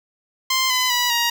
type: tone with pitch steps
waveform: 10% pulse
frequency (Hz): 1046.5 / 1011.4 / 977.5 / 944.8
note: C6 / B5 / B5 / A#5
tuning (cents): 0 / +41 / -18 / +23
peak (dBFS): -9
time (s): 0.5-1.3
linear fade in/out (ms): 5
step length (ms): 200
effects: 7-bit